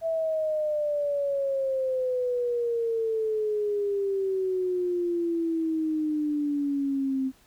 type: exponential sweep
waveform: sine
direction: down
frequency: 660 to 261.6 Hz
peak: -24 dBFS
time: 0.01-7.32 s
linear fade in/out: 50 ms
effects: pink hiss -60 dBFS RMS until 7.46 s